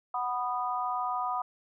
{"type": "chord", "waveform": "sine", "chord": "B major", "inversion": "second", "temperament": "just", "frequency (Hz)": [740.8, 987.8, 1234.7], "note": ["F#5", "B5", "D#6"], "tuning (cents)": [2, 0, -14], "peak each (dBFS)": -33, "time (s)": [0.14, 1.42], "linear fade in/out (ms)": 5, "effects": []}